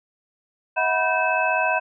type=tone cluster; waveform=sine; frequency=640 / 735 / 981 / 1546 / 2600 Hz; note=D#5 / F#5 / B5 / G6 / E7; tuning=+49 / -12 / -12 / -24 / -24 cents; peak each=-25 dBFS; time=0.76-1.8 s; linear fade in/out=20 ms; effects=none